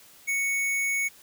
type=tone; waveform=square; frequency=2220 Hz; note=C#7; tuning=2 cents sharp; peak=-25 dBFS; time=0.27-1.09 s; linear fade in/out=20 ms; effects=white hiss -53 dBFS RMS until 1.22 s